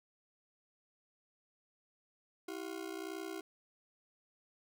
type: ring-modulated tone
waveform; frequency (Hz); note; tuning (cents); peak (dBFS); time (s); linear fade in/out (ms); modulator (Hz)
40% pulse; 356.6; F4; +36; -37; 2.48-3.41; 5; 30.9
effects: none